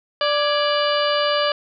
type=harmonic tone with a mistuned harmonic; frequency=587.3 Hz; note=D5; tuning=in tune; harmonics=1 / 2 / 3 / 4 / 5 / 6 / 7 / 8; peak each=-20 / -23 / -27 / -33 / -25 / -32 / -34 / -29 dBFS; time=0.21-1.52 s; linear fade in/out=2 ms; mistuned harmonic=3; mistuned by=-92 cents; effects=none